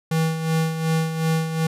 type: tone with tremolo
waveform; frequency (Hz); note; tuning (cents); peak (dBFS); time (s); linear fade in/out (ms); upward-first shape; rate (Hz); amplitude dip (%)
square; 161.1; E3; -39; -18; 0.11-1.67; 5; sine; 2.7; 60
effects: resampled to 32000 Hz